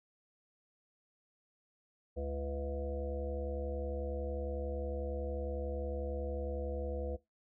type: harmonic tone with a mistuned harmonic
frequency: 71 Hz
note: C#2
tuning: 42 cents sharp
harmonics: 1 / 3 / 5 / 7 / 9 / 10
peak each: -38 / -48 / -47 / -39 / -48 / -53 dBFS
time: 2.16-7.17 s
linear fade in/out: 20 ms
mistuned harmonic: 5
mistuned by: -96 cents
effects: noise-tail reverb RT60 0.2 s tail -20 dB re dry